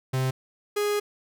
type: tone pair in turn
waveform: 45% pulse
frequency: 130.6 / 413.9 Hz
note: C3 / G#4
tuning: -3 / -6 cents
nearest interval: octave + minor sixth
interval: 1997 cents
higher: second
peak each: -23 dBFS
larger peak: neither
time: 0.13-0.31 / 0.76-1 s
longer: second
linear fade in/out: 10 ms
effects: none